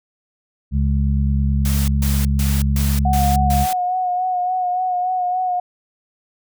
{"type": "harmonic tone", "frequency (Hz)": 69.3, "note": "C#2", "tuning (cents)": 0, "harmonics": [1, 2, 3], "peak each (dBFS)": [-16, -21, -23], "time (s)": [0.71, 3.67], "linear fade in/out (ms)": 50}
{"type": "noise bursts", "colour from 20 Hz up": "white", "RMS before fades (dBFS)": -28, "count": 6, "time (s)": [1.65, 3.73], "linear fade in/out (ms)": 2, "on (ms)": 230, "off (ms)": 140}
{"type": "tone with vibrato", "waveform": "sine", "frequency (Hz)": 730, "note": "F#5", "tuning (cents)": -24, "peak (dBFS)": -17, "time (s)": [3.05, 5.6], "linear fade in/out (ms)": 5, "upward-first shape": "sine", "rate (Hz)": 3.5, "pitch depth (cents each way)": 30}
{"effects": []}